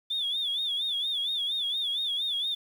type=tone with vibrato; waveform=sine; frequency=3490 Hz; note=A7; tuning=15 cents flat; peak=-26 dBFS; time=0.1-2.55 s; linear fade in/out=10 ms; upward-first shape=sine; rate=4.3 Hz; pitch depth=110 cents each way; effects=tanh soft clip ceiling -22 dBFS + 9-bit